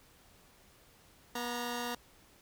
10% pulse tone pair together, 241.8 / 932 Hz, B3 / A#5, -36 / -1 cents, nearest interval octave + major seventh, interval 2335 cents, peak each -28 / -33 dBFS, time 1.35-1.95 s, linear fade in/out 5 ms, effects pink hiss -62 dBFS RMS until 2.41 s

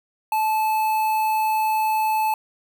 square tone with notch filter, 870 Hz, A5, 20 cents flat, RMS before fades -21 dBFS, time 0.32-2.34 s, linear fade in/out 2 ms, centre 5500 Hz, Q 0.57, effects 10-bit

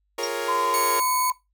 sawtooth chord, Bb minor seventh, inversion second, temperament equal, 349.2 / 415.3 / 466.2 / 554.4 Hz, F4 / Ab4 / Bb4 / Db5, 0 / 0 / 0 / 0 cents, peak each -31 / -29 / -25 / -28 dBFS, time 0.18-1 s, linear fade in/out 5 ms
sine tone with exponential decay, 5588 Hz, F8, in tune, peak -23 dBFS, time 0.23-0.34 s, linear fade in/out 5 ms, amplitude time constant 23 ms
sine tone with pitch glide, 1025 to 1010.9 Hz, C6 to B5, -36 to +40 cents, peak -22 dBFS, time 0.48-1.32 s, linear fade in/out 5 ms, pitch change -24 cents, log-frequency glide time 0.77-1.16 s
5% pulse tone, 2217 Hz, C#7, in tune, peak -15 dBFS, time 0.74-1.3 s, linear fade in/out 0 ms
effects noise-tail reverb RT60 0.2 s tail -18 dB re dry + added 50 Hz sine -68 dBFS peak until 1.53 s

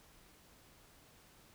silence, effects pink hiss -63 dBFS RMS until 1.54 s

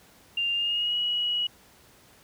sine tone with pitch glide, 2794 to 2914 Hz, F7 to F#7, 0 to -27 cents, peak -24 dBFS, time 0.37-1.47 s, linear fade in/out 5 ms, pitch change +73 cents, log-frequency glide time 0.53-0.96 s, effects pink hiss -56 dBFS RMS until 2.23 s + high-pass 60 Hz 12 dB/octave

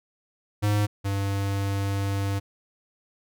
square tone pair in turn, 103.83 / 98.95 Hz, G#2 / G2, 0 / +17 cents, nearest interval minor second, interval 83 cents, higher first, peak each -21 / -25 dBFS, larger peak first, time 0.62-0.87 / 1.04-2.4 s, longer second, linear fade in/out 20 ms, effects none

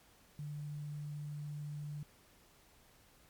sine tone with quantisation, 147.7 Hz, D3, 10 cents sharp, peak -40 dBFS, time 0.39-2.03 s, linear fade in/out 2 ms, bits 11, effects pink hiss -65 dBFS RMS until 3.29 s + MP3 96 kbps

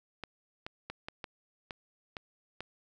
clicks, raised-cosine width 0.3 ms, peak -23 dBFS, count 8, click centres 0.237 / 0.665 / 0.9 / 1.085 / 1.242 / 1.708 / 2.168 / 2.606 s, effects none

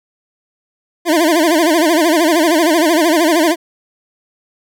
25% pulse tone with vibrato, 324.3 Hz, E4, 28 cents flat, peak -6 dBFS, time 1.05-3.56 s, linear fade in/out 50 ms, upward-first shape sine, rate 13 Hz, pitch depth 140 cents each way, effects none

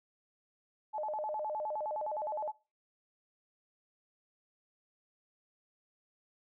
sine tone with vibrato, 724 Hz, F#5, 38 cents flat, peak -34 dBFS, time 0.93-2.52 s, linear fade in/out 20 ms, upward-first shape square, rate 9.7 Hz, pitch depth 300 cents each way, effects noise-tail reverb RT60 0.3 s tail -21 dB re dry

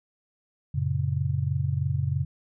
sine chord, F# major, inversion none, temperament just, 92.5 / 115.62 / 138.75 Hz, F#2 / A#2 / C#3, 0 / -14 / +2 cents, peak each -28 / -31 / -26 dBFS, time 0.74-2.25 s, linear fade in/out 10 ms, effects none

